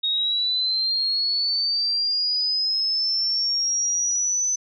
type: linear sweep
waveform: sine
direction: up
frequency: 3738 to 6070 Hz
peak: -20 dBFS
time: 0.03-4.56 s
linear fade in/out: 10 ms
effects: none